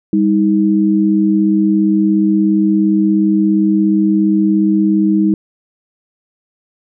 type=tone pair together; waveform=sine; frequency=199.38 / 316.5 Hz; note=G3 / D#4; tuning=+30 / +30 cents; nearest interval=minor sixth; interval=800 cents; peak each=-12 / -12 dBFS; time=0.13-5.34 s; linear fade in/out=2 ms; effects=none